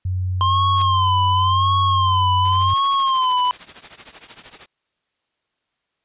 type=tone with pitch glide; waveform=sine; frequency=92 to 94.1 Hz; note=F#2 to F#2; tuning=-9 to +30 cents; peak=-19 dBFS; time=0.05-2.74 s; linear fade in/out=5 ms; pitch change=+39 cents; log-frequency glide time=0.45-0.72 s
type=tone with vibrato; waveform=square; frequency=1046.5 Hz; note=C6; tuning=in tune; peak=-16 dBFS; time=0.41-3.51 s; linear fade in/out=0 ms; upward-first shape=sine; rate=0.91 Hz; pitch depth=90 cents each way
type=noise with exponential growth; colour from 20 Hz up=white; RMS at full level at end=-28 dBFS; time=0.69-0.82 s; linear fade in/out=1 ms; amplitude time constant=28 ms
type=noise with tremolo; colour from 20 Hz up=white; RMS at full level=-34 dBFS; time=2.45-4.66 s; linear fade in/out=0 ms; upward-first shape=triangle; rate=13 Hz; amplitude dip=90%
effects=white hiss -73 dBFS RMS until 6.04 s + resampled to 8000 Hz